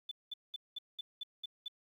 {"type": "tone bursts", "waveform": "sine", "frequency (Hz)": 3500, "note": "A7", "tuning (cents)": -10, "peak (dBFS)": -38, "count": 8, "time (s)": [0.09, 1.682], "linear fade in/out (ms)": 5, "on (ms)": 24, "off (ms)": 200, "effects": ["11-bit"]}